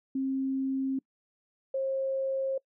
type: tone pair in turn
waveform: sine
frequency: 267.1 / 535.7 Hz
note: C4 / C5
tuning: +36 / +41 cents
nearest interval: octave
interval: 1205 cents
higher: second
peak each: -27 dBFS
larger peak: neither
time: 0.15-0.99 / 1.74-2.58 s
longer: neither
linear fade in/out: 5 ms
effects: noise-tail reverb RT60 0.1 s tail -25 dB re dry